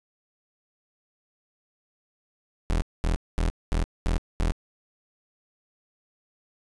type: tone bursts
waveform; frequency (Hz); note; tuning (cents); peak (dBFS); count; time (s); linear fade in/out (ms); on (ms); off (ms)
35% pulse; 41.2; E1; 0; -20; 6; 2.7-4.52; 0; 120; 220
effects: resampled to 24000 Hz + 10-bit